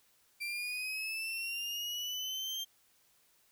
35% pulse linear sweep, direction up, 2349 to 3178 Hz, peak -34 dBFS, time 0.4-2.65 s, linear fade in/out 20 ms, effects white hiss -69 dBFS RMS until 3.51 s

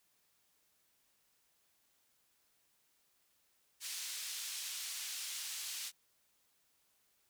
pink band-pass noise, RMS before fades -43 dBFS, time 3.8-5.92 s, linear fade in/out 50 ms, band 3500 to 11000 Hz, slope 12 dB/octave, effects white hiss -75 dBFS RMS until 7.29 s

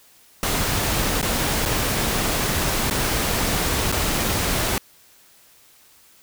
pink noise with dropouts, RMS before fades -22 dBFS, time 0.43-4.78 s, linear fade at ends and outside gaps 1 ms, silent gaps 1.215-1.227 / 1.653-1.659 / 2.899-2.909 / 3.917-3.924 s, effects white hiss -53 dBFS RMS until 6.22 s

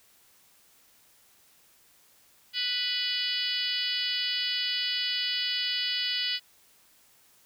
harmonic tone with a mistuned harmonic, 493.9 Hz, B4, in tune, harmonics 3 / 4 / 5 / 6 / 7 / 8 / 9 / 10, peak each -42 / -37 / -40 / -31 / -36 / -37 / -34 / -35 dBFS, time 2.53-6.4 s, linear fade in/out 50 ms, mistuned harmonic 7, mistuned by -24 cents, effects white hiss -61 dBFS RMS until 7.45 s

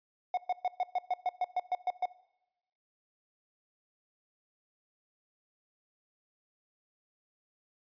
triangle tone bursts, 729 Hz, F#5, 26 cents flat, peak -25 dBFS, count 12, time 0.34-2.056 s, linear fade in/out 2 ms, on 33 ms, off 120 ms, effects noise-tail reverb RT60 0.9 s tail -20 dB re dry + resampled to 11025 Hz

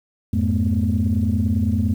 sine tone cluster, 85.8 / 103.5 / 214.7 / 244.6 Hz, F2 / G#2 / A3 / B3, -30 / -5 / -42 / -16 cents, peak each -20 / -22 / -21 / -24 dBFS, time 0.33-1.94 s, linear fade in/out 5 ms, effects tanh soft clip ceiling -9 dBFS + 8-bit

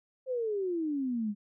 sine exponential sweep, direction down, 531 to 200.1 Hz, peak -29 dBFS, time 0.26-1.35 s, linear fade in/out 50 ms, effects none

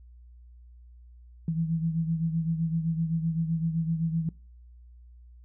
sine beating tone pair, 162.6 / 170.4 Hz, E3 / F3, -23 / -42 cents, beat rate 7.8 Hz, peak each -26 / -33 dBFS, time 1.48-4.29 s, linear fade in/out 2 ms, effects noise-tail reverb RT60 0.4 s tail -24 dB re dry + added 60 Hz sine -48 dBFS peak until 5.44 s

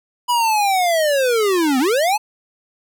square linear two-way sweep, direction down then up, 987.8 to 246.9 to 882 Hz, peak -15 dBFS, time 0.28-2.18 s, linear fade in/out 20 ms, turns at 1.79 s, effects none

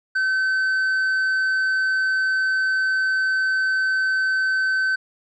sine tone with tanh clipping, 1533 Hz, G6, 39 cents flat, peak -19 dBFS, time 0.15-4.96 s, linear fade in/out 10 ms, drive 4 dB, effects none

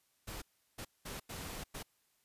pink noise bursts at uneven times, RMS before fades -44 dBFS, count 5, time 0.27-0.42 / 0.78-0.85 / 1.05-1.2 / 1.29-1.64 / 1.74-1.83 s, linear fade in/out 10 ms, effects white hiss -75 dBFS RMS until 2.24 s + resampled to 32000 Hz

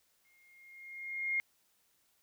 sine tone with exponential growth, 2134 Hz, C7, 34 cents sharp, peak -28 dBFS, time 0.25-1.4 s, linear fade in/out 0 ms, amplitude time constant 250 ms, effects white hiss -73 dBFS RMS until 2.22 s

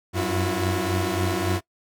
sawtooth tone cluster, 92 / 95.6 / 331.4 / 361.1 Hz, F#2 / G2 / E4 / F#4, -9 / -43 / +9 / -42 cents, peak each -24 dBFS, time 0.13-1.61 s, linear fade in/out 50 ms, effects noise-tail reverb RT60 0.1 s tail -22 dB re dry

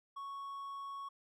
triangle tone, 1108.7 Hz, C#6, in tune, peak -40 dBFS, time 0.16-1.09 s, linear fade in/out 10 ms, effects none

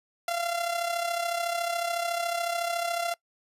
sawtooth tone with amplitude modulation, 687 Hz, F5, 29 cents flat, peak -21 dBFS, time 0.28-3.14 s, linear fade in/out 2 ms, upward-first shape sine, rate 33.9 Hz, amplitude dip 60%, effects noise-tail reverb RT60 0.1 s tail -22 dB re dry + resampled to 32000 Hz

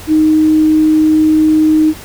sine tone, 311.1 Hz, D#4, in tune, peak -6 dBFS, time 0.07-1.94 s, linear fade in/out 50 ms, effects added 91 Hz sine -35 dBFS peak until 2.04 s + pink hiss -32 dBFS RMS until 2.04 s

